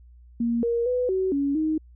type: tone with pitch steps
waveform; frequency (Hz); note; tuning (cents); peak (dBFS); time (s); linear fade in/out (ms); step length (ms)
sine; 234.4 / 469.3 / 497.6 / 377.1 / 280.9 / 312.7; A#3 / A#4 / B4 / F#4 / C#4 / D#4; +10 / +12 / +13 / +33 / +23 / +9; -21; 0.4-1.78; 5; 230
effects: added 60 Hz sine -47 dBFS peak until 1.95 s